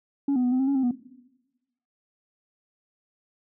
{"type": "tone with pitch steps", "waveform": "sine", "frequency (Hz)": [280.1, 250.1, 246.8, 256.5, 266.5, 278.3, 264.2, 244.3], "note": ["C#4", "B3", "B3", "C4", "C4", "C#4", "C4", "B3"], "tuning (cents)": [18, 22, -1, -34, 32, 7, 17, -19], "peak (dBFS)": -18, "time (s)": [0.28, 0.912], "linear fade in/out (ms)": 5, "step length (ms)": 79, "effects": ["noise-tail reverb RT60 1.0 s tail -18 dB re dry", "tanh soft clip ceiling -19 dBFS"]}